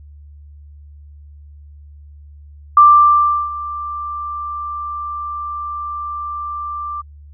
sine tone with ADSR envelope, 1180 Hz, D6, 8 cents sharp, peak -3 dBFS, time 2.77-7.02 s, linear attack 3 ms, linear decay 720 ms, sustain -19 dB, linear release 17 ms, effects added 73 Hz sine -37 dBFS peak until 7.33 s

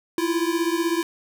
square beating tone pair, 329.6 / 345.6 Hz, E4 / F4, 0 / -18 cents, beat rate 16 Hz, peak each -24 / -25 dBFS, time 0.18-1.03 s, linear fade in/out 2 ms, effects none

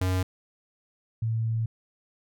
square / sine tone pair in turn, 92.5 / 112.79 Hz, F#2 / A2, 0 / +43 cents, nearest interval minor third, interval 343 cents, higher second, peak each -24 dBFS, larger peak neither, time 0.01-0.23 / 1.22-1.66 s, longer second, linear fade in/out 5 ms, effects none

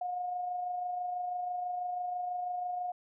sine tone with amplitude modulation, 719 Hz, F#5, 50 cents flat, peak -31 dBFS, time 0.01-2.92 s, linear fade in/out 5 ms, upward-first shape sine, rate 26.1 Hz, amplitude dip 35%, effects none

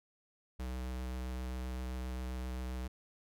square tone with vibrato, 63.2 Hz, B1, 41 cents sharp, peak -38 dBFS, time 0.59-2.88 s, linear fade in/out 10 ms, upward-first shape sine, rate 7.6 Hz, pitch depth 11 cents each way, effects none

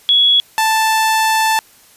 sine / sawtooth tone pair in turn, 3362 / 881.3 Hz, G#7 / A5, +20 / +3 cents, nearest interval octave + major seventh, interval 2317 cents, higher first, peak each -8 dBFS, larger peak neither, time 0.09-0.4 / 0.58-1.59 s, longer second, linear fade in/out 0 ms, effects white hiss -47 dBFS RMS until 1.96 s + resampled to 32000 Hz

